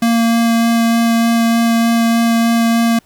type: tone with vibrato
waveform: square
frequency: 230.8 Hz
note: A#3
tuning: 17 cents flat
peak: -11 dBFS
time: 0.02-2.99 s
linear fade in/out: 5 ms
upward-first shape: sine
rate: 3.3 Hz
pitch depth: 8 cents each way
effects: pink hiss -53 dBFS RMS until 3.05 s